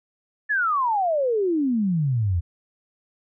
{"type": "exponential sweep", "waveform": "sine", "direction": "down", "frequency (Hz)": [1767, 80.9], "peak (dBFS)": -19, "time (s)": [0.49, 2.41], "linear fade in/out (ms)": 20, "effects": []}